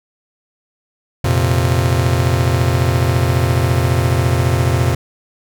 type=chord; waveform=45% pulse; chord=F suspended fourth; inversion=none; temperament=just; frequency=87.31 / 116.41 / 130.96 Hz; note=F2 / Bb2 / C3; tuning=0 / -2 / +2 cents; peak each=-17 dBFS; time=1.24-4.95 s; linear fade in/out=5 ms; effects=none